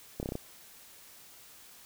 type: slowing click train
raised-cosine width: 2 ms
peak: -21 dBFS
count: 6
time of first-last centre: 0.2-0.354 s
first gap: 29 ms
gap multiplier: 1.03
effects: white hiss -54 dBFS RMS until 1.85 s